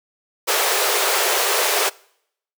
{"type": "high-pass noise", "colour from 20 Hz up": "pink", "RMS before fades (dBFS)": -19, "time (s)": [0.47, 1.9], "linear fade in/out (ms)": 20, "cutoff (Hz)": 370, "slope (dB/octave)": 96, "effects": ["noise-tail reverb RT60 0.7 s tail -24 dB re dry"]}